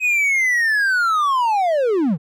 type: linear sweep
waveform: triangle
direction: down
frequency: 2537 to 134.8 Hz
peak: -13 dBFS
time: 0-2.18 s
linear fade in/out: 50 ms
effects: none